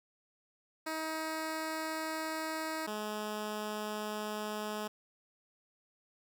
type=tone pair in turn; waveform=10% pulse; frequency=317.1 / 212 Hz; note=D#4 / G#3; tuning=+33 / +36 cents; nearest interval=perfect fifth; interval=697 cents; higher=first; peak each=-27 / -28 dBFS; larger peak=first; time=0.86-2.87 / 2.87-4.88 s; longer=neither; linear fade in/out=10 ms; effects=none

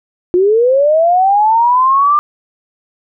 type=linear sweep; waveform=sine; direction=up; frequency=347.7 to 1200 Hz; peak=-7 dBFS; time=0.34-2.19 s; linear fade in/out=0 ms; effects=none

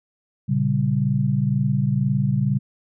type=chord; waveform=sine; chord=G diminished; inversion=first; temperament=equal; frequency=116.54 / 138.59 / 196 Hz; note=Bb2 / Db3 / G3; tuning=0 / 0 / 0 cents; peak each=-24 / -20 / -23 dBFS; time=0.48-2.59 s; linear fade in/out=20 ms; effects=none

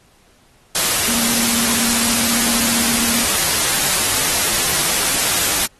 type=tone in noise; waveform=sine; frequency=233.1 Hz; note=A#3; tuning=in tune; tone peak=-24 dBFS; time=1.08-3.24 s; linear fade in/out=2 ms; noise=white; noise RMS=-17 dBFS; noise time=0.75-5.66 s; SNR=-10 dB; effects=pink hiss -54 dBFS RMS until 5.79 s + AAC 32 kbps

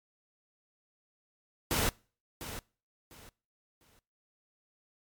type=noise with echo; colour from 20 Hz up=pink; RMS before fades=-29 dBFS; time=1.71-1.89 s; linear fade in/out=0 ms; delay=700 ms; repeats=3; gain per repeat=-12 dB; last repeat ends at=3.99 s; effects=noise-tail reverb RT60 0.4 s tail -25 dB re dry + MP3 96 kbps

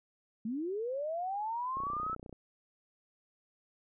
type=linear sweep; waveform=sine; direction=up; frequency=208.2 to 1323 Hz; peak=-33 dBFS; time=0.45-2.15 s; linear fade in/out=5 ms
type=click train; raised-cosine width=2 ms; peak=-33 dBFS; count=18; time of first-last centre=1.77-2.327 s; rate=30.5 Hz
effects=none

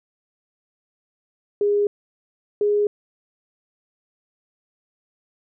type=tone pair in turn; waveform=sine; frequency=410.1 / 413.9 Hz; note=G#4 / G#4; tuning=-22 / -6 cents; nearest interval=unison; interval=16 cents; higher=second; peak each=-16 dBFS; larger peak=neither; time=1.61-1.87 / 2.61-2.87 s; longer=neither; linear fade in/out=2 ms; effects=none

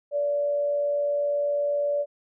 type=tone with frequency modulation; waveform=sine; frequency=578 Hz; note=D5; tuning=28 cents flat; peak=-22 dBFS; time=0.11-2.06 s; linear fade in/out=50 ms; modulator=104 Hz; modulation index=0.2; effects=none

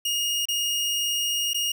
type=tone with dropouts; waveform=sawtooth; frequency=2857 Hz; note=F7; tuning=39 cents sharp; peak=-20 dBFS; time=0.05-1.72 s; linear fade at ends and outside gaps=5 ms; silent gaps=0.455-0.485 / 1.534-1.544 s; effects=none

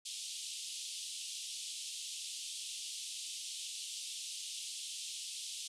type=band-pass noise; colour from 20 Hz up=pink; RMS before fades=-44 dBFS; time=0.05-5.68 s; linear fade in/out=10 ms; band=2900 to 10000 Hz; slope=48 dB/octave; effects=none

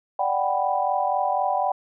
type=chord; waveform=sine; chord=G major seventh; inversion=second; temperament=equal; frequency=587.3 / 740 / 784 / 987.8 Hz; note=D5 / F#5 / G5 / B5; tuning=0 / 0 / 0 / 0 cents; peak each=-28 / -25 / -24 / -28 dBFS; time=0.19-1.72 s; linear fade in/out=5 ms; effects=none

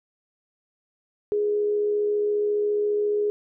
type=tone with amplitude modulation; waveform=sine; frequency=416.2 Hz; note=G#4; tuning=4 cents sharp; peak=-19 dBFS; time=1.32-3.3 s; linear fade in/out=0 ms; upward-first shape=sine; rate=74.6 Hz; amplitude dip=30%; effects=none

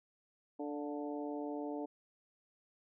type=harmonic tone with a mistuned harmonic; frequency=146.8 Hz; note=D3; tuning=in tune; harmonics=2 / 3 / 4 / 5 / 6; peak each=-40 / -44 / -46 / -48 / -50 dBFS; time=0.59-1.86 s; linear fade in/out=10 ms; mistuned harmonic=5; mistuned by=-32 cents; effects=none

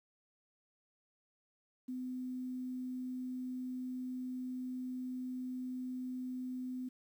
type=tone with quantisation; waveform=sine; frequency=253.9 Hz; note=B3; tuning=48 cents sharp; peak=-38 dBFS; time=1.88-6.89 s; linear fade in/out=10 ms; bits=11; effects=none

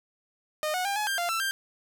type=tone with pitch steps; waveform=sawtooth; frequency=613 / 732 / 799 / 845 / 1590 / 695 / 1336 / 1584 Hz; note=D#5 / F#5 / G5 / G#5 / G6 / F5 / E6 / G6; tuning=-26 / -19 / +33 / +30 / +24 / -9 / +23 / +18 cents; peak=-23 dBFS; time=0.63-1.51 s; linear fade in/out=0 ms; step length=110 ms; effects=none

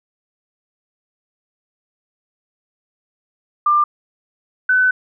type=tone pair in turn; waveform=sine; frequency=1192 / 1507.5 Hz; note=D6 / F#6; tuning=+25 / +32 cents; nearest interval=major third; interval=407 cents; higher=second; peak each=-11 dBFS; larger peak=neither; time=3.66-3.84 / 4.69-4.91 s; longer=second; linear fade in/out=5 ms; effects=none

